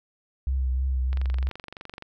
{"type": "tone with vibrato", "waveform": "sine", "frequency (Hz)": 65, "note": "C2", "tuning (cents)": -11, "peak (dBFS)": -22, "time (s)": [0.47, 1.49], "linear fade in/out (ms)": 0, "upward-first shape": "triangle", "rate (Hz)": 3.2, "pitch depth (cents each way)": 45}
{"type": "click train", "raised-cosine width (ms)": 0.3, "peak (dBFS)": -23, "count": 22, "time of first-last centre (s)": [1.13, 2.024], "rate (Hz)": 23.5}
{"effects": []}